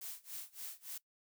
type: noise with tremolo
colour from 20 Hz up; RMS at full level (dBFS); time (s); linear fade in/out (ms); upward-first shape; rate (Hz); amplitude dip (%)
blue; -44; 0.01-0.98; 5; sine; 3.5; 95
effects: noise-tail reverb RT60 0.1 s tail -20 dB re dry